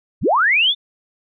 sine linear sweep, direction up, 33.68 to 3627 Hz, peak -12 dBFS, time 0.21-0.75 s, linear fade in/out 50 ms, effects none

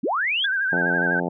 sine linear sweep, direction up, 170.5 to 3520 Hz, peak -20 dBFS, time 0.03-0.46 s, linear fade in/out 10 ms
sine tone with vibrato, 1568 Hz, G6, in tune, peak -20 dBFS, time 0.44-1.2 s, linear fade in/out 5 ms, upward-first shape sine, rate 12 Hz, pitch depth 70 cents each way
harmonic tone, 87.31 Hz, F2, in tune, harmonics 2 / 3 / 4 / 5 / 6 / 7 / 8 / 9 / 10, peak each -28 / -30 / -31 / -32 / -33 / -33 / -34 / -35 / -35 dBFS, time 0.72-1.29 s, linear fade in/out 5 ms
effects none

